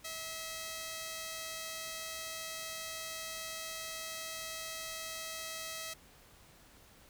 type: tone pair together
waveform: 5% pulse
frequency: 645 / 2048 Hz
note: E5 / C7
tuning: -38 / -38 cents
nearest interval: octave + minor sixth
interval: 2000 cents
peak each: -30 / -37 dBFS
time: 0.04-5.94 s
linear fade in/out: 10 ms
effects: pink hiss -60 dBFS RMS until 7.09 s